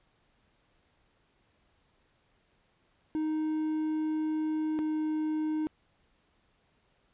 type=tone pair in turn; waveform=triangle; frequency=311.1 / 309.8 Hz; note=D#4 / D#4; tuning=0 / -7 cents; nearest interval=unison; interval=7 cents; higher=first; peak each=-26 dBFS; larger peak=neither; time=3.15-4.79 / 4.79-5.67 s; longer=first; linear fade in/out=0 ms; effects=pink hiss -70 dBFS RMS until 7.13 s + resampled to 8000 Hz